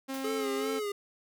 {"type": "tone", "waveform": "sawtooth", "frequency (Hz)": 267.7, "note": "C4", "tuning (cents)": 40, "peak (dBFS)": -30, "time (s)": [0.08, 0.8], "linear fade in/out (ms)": 20}
{"type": "noise with exponential decay", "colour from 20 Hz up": "white", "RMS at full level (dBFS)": -43, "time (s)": [0.14, 0.42], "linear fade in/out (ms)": 1, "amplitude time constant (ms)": 60}
{"type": "tone with vibrato", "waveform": "square", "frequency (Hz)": 422.7, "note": "G#4", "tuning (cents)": 31, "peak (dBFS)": -32, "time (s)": [0.24, 0.92], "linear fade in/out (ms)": 5, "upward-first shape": "sine", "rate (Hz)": 2.6, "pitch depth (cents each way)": 76}
{"effects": []}